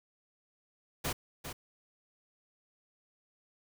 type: noise with echo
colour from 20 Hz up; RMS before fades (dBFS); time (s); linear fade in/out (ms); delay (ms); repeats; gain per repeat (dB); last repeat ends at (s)
pink; -34; 1.04-1.13; 10; 400; 1; -8; 1.53
effects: none